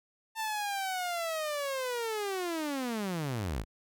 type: linear sweep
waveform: sawtooth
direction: down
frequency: 897 to 42.44 Hz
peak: -28 dBFS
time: 0.35-3.65 s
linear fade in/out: 50 ms
effects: none